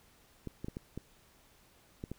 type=clicks; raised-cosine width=3 ms; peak=-26 dBFS; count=7; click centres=0.473 / 0.645 / 0.684 / 0.769 / 0.976 / 2.039 / 2.116 s; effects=pink hiss -64 dBFS RMS until 2.18 s